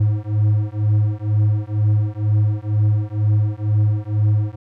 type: beating tone pair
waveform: triangle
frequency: 104.4 / 106.5 Hz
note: G#2 / G#2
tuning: +10 / +44 cents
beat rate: 2.1 Hz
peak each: -16 dBFS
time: 0-4.56 s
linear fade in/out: 10 ms
effects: none